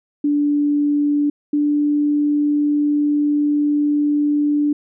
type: tone pair in turn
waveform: sine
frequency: 291.5 / 293.7 Hz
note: D4 / D4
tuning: -13 / 0 cents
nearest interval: unison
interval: 13 cents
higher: second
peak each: -14 dBFS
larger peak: neither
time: 0.24-1.3 / 1.53-4.73 s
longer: second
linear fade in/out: 5 ms
effects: none